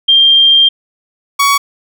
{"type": "tone pair in turn", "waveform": ["sine", "sawtooth"], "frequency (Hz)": [3187, 1123.5], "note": ["G7", "C#6"], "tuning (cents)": [28, 23], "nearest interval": "octave + tritone", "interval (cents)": 1805, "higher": "first", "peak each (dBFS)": -4, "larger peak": "neither", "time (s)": [[0.08, 0.69], [1.39, 1.58]], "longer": "first", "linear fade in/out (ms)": 10, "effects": []}